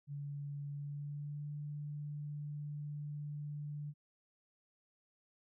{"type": "tone with pitch glide", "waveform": "sine", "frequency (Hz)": [143.3, 147.24], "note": ["D3", "D3"], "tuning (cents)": [-42, 5], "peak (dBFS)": -40, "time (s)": [0.07, 3.94], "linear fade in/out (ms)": 50, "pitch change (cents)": 47, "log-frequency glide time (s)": [0.7, 1.51], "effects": []}